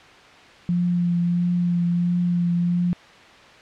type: tone with vibrato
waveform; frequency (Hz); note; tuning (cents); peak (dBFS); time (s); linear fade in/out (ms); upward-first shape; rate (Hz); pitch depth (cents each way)
sine; 174.61; F3; 0; -18; 0.69-2.93; 0; triangle; 1.5; 19
effects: white hiss -46 dBFS RMS until 3.61 s + low-pass 3000 Hz 12 dB/octave